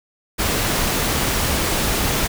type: noise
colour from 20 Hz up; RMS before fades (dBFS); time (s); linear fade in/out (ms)
pink; -20; 0.38-2.28; 20
effects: none